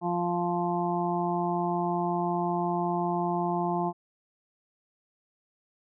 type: harmonic tone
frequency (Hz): 174.61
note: F3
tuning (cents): 0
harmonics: 1 / 2 / 4 / 5 / 6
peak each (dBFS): -31 / -31 / -31 / -32 / -36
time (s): 0.01-3.93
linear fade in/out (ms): 50
effects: none